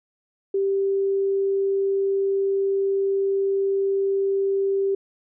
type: tone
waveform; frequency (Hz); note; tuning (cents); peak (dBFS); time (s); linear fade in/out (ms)
sine; 392; G4; 0; -19; 0.54-4.95; 5
effects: none